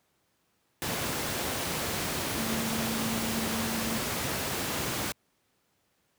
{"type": "tone in noise", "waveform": "sine", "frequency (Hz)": 225, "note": "A3", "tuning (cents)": 39, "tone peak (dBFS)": -32, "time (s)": [2.38, 3.98], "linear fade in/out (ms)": 0, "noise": "pink", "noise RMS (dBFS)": -31, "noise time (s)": [0.82, 5.12], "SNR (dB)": -4, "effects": ["pink hiss -72 dBFS RMS until 6.18 s", "high-pass 100 Hz 12 dB/octave"]}